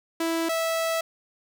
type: tone pair in turn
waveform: sawtooth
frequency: 329.6 / 654.8 Hz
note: E4 / E5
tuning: 0 / -12 cents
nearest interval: octave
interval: 1188 cents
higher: second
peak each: -20 dBFS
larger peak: neither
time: 0.2-0.49 / 0.49-1.01 s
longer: second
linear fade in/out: 5 ms
effects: none